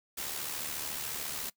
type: noise with amplitude modulation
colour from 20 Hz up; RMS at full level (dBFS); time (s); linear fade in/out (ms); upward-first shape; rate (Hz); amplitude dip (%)
white; -35; 0.17-1.5; 10; sine; 74; 50
effects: noise-tail reverb RT60 0.1 s tail -21 dB re dry